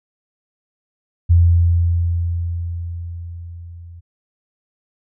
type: tone with level ramp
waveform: sine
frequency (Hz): 85.5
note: F2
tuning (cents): -36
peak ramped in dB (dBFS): -7 to -35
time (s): 1.29-4.01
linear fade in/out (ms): 20
effects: none